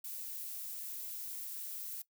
violet noise, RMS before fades -43 dBFS, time 0.04-2.02 s, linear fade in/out 5 ms, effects noise-tail reverb RT60 0.1 s tail -18 dB re dry

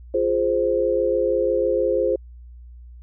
sine chord, F minor, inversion none, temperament equal, 349.2 / 415.3 / 523.3 Hz, F4 / Ab4 / C5, 0 / 0 / 0 cents, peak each -24 / -23 / -20 dBFS, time 0.14-2.16 s, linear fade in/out 5 ms, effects added 60 Hz sine -39 dBFS peak until 3.02 s

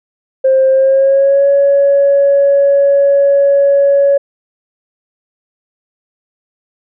sine tone with pitch glide, 529 to 560.1 Hz, C5 to C#5, +19 to +18 cents, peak -5 dBFS, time 0.44-4.18 s, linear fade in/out 10 ms, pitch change +99 cents, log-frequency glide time 0.7-1.48 s, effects tanh soft clip ceiling -2 dBFS

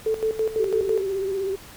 sine tone with tremolo, 440 Hz, A4, in tune, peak -19 dBFS, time 0.06-1.02 s, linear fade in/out 5 ms, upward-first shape square, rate 6 Hz, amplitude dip 75%
sine tone with vibrato, 387.3 Hz, G4, 21 cents flat, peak -23 dBFS, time 0.59-1.56 s, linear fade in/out 10 ms, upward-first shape sine, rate 16 Hz, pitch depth 46 cents each way
effects pink hiss -44 dBFS RMS until 1.76 s

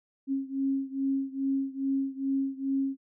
sine beating tone pair, 270.4 / 272.8 Hz, C#4 / C#4, -43 / -28 cents, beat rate 2.4 Hz, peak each -29 / -31 dBFS, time 0.27-2.97 s, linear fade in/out 50 ms, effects none

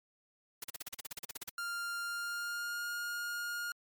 white noise bursts, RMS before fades -41 dBFS, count 15, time 0.62-1.495 s, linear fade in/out 5 ms, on 21 ms, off 40 ms
45% pulse tone with pitch glide, 1396.9 to 1421.3 Hz, F6 to F6, 0 to +30 cents, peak -36 dBFS, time 1.58-3.72 s, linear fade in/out 2 ms, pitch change +30 cents, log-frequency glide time 2.02-2.89 s
effects MP3 96 kbps

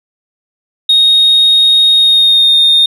sine tone with pitch glide, 3729 to 3673 Hz, A#7 to A#7, 0 to -26 cents, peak -3 dBFS, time 0.89-2.86 s, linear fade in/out 5 ms, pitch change -26 cents, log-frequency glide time 1.94-2.57 s, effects tanh soft clip ceiling -2 dBFS

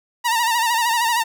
sawtooth tone with vibrato, 932.3 Hz, A#5, in tune, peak -13 dBFS, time 0.24-1.24 s, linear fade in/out 20 ms, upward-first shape sine, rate 13 Hz, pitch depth 73 cents each way, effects none

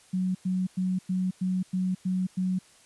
sine tone bursts, 185 Hz, F#3, in tune, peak -24 dBFS, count 8, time 0.13-2.59 s, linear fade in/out 10 ms, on 220 ms, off 100 ms, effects white hiss -57 dBFS RMS until 2.85 s + resampled to 24000 Hz

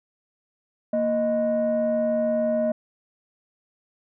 sine tone pair together, 232.5 / 621.1 Hz, A#3 / D#5, -4 / -3 cents, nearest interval octave + perfect fourth, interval 1701 cents, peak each -24 / -20 dBFS, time 0.93-2.72 s, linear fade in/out 5 ms, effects tanh soft clip ceiling -16 dBFS

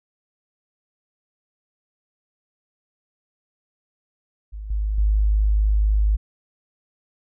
sine tone with level steps, 52 Hz, G#1, 3 cents sharp, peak -30 / -20 / -15 dBFS, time 4.52-6.17 s, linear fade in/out 20 ms, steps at 4.7 / 4.98 s, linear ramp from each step 5 ms, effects none

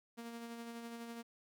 sawtooth tone with tremolo, 233.1 Hz, A#3, in tune, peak -40 dBFS, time 0.17-1.23 s, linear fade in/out 20 ms, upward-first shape sine, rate 12 Hz, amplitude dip 35%, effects none

